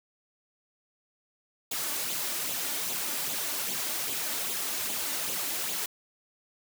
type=noise with flanger; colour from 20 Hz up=white; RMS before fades=-32 dBFS; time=1.71-5.86 s; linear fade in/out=5 ms; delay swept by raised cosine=0.27 to 3.47 ms; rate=2.5 Hz; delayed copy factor=+0.55; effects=high-pass 150 Hz 12 dB/octave